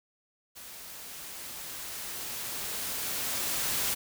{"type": "noise with level ramp", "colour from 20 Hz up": "white", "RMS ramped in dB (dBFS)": [-46, -29], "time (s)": [0.55, 3.95], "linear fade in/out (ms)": 20, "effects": []}